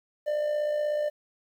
triangle tone with amplitude modulation, 597 Hz, D5, 28 cents sharp, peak -21 dBFS, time 0.26-1.1 s, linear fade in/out 20 ms, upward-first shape sine, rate 56.4 Hz, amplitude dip 45%, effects 10-bit

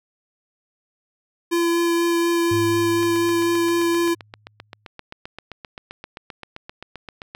square tone with vibrato, 340.1 Hz, F4, 46 cents flat, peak -18 dBFS, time 1.51-4.15 s, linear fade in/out 20 ms, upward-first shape sine, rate 4.1 Hz, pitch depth 9 cents each way
sine tone with exponential decay, 105.5 Hz, G#2, 28 cents sharp, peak -23 dBFS, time 2.51-4.86 s, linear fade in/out 5 ms, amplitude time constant 510 ms
click train, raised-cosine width 0.3 ms, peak -19 dBFS, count 34, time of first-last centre 3.03-7.349 s, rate 7.64 Hz
effects none

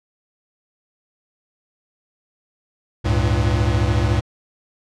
square tone cluster, 70 / 99.7 / 113.6 Hz, C#2 / G2 / A#2, +18 / +30 / -44 cents, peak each -21 dBFS, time 3.04-4.21 s, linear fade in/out 20 ms, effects low-pass 6000 Hz 12 dB/octave

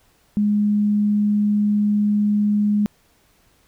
sine tone, 207.7 Hz, G#3, in tune, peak -15 dBFS, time 0.37-2.86 s, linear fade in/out 0 ms, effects pink hiss -59 dBFS RMS until 3.67 s

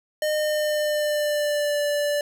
square tone with pitch glide, 610 to 584.5 Hz, D#5 to D5, -34 to -8 cents, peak -22 dBFS, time 0.22-2.21 s, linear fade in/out 2 ms, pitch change -74 cents, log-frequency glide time 0.34-1.82 s, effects none

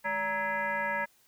sine tone with frequency modulation, 1302 Hz, E6, 22 cents flat, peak -28 dBFS, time 0.04-1.06 s, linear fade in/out 20 ms, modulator 364 Hz, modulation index 2.1, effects white hiss -65 dBFS RMS until 1.27 s

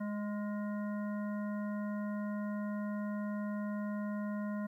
harmonic tone with a mistuned harmonic, 207.7 Hz, G#3, in tune, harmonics 1 / 3 / 5 / 7 / 9, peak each -35 / -45 / -49 / -52 / -54 dBFS, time 0-4.67 s, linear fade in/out 10 ms, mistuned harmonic 7, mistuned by -33 cents, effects 12-bit

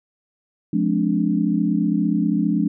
sine chord, D half-diminished seventh, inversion first, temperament just, 176.2 / 211.4 / 264.3 / 293.7 Hz, F3 / Ab3 / C4 / D4, +16 / +31 / +18 / 0 cents, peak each -22 / -21 / -26 / -22 dBFS, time 0.73-2.68 s, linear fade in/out 5 ms, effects none

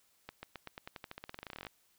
accelerating click train, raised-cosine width 0.3 ms, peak -27 dBFS, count 24, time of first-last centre 0.29-1.668 s, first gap 140 ms, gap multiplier 0.91, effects white hiss -71 dBFS RMS until 1.98 s

